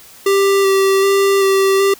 square tone with vibrato, 391.3 Hz, G4, 3 cents flat, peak -11 dBFS, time 0.26-1.94 s, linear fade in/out 5 ms, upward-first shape square, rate 1.3 Hz, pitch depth 13 cents each way, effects white hiss -41 dBFS RMS until 1.99 s

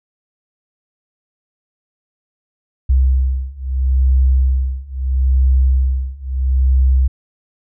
sine beating tone pair, 64.8 / 65.56 Hz, C2 / C2, -16 / +4 cents, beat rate 0.76 Hz, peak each -15 / -14 dBFS, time 2.89-7.08 s, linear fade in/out 10 ms, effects none

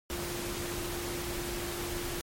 sine tone in noise, 349.2 Hz, F4, in tune, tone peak -38 dBFS, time 0.1-2.21 s, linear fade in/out 0 ms, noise pink, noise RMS -37 dBFS, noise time 0.1-2.21 s, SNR -4 dB, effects MP3 64 kbps

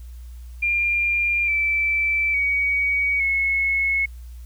sine tone with pitch steps, 2397 / 2325 / 2255 / 2187 Hz, D7 / D7 / C#7 / C#7, +35 / -18 / +29 / -24 cents, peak -18 dBFS, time 0.62-4.06 s, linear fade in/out 10 ms, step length 860 ms, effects added 60 Hz sine -35 dBFS peak until 4.45 s + white hiss -57 dBFS RMS until 4.45 s

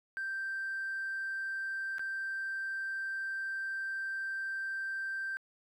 triangle tone with dropouts, 1568 Hz, G6, in tune, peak -31 dBFS, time 0.17-5.37 s, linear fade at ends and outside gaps 0 ms, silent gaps 1.983-1.994 s, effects tanh soft clip ceiling -31 dBFS

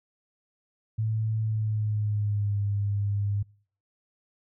sine tone with pitch glide, 110 to 101.45 Hz, A2 to G#2, 0 to -40 cents, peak -24 dBFS, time 0.98-3.43 s, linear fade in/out 10 ms, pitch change -140 cents, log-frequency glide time 1.41-2.59 s, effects noise-tail reverb RT60 0.5 s tail -26 dB re dry

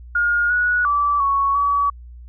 sine tone with pitch steps, 1425 / 1463 / 1158 / 1111 / 1138 Hz, F6 / F#6 / D6 / C#6 / C#6, +34 / -20 / -25 / +4 / +45 cents, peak -15 dBFS, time 0.15-1.9 s, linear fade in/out 5 ms, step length 350 ms, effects added 60 Hz sine -36 dBFS peak until 2.28 s

